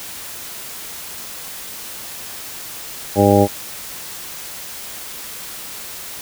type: harmonic tone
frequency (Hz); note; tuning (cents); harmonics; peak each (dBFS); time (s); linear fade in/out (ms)
100.8; G2; +49; 1 / 2 / 3 / 4 / 5 / 6 / 8; -17 / -17 / -17 / -17 / -17 / -17 / -17; 3.15-3.48; 50
effects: white hiss -32 dBFS RMS until 6.21 s